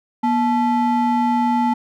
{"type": "ring-modulated tone", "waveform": "triangle", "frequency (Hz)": 554.4, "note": "C#5", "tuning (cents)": 0, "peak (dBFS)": -10, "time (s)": [0.23, 1.74], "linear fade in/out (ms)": 10, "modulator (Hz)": 314, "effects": []}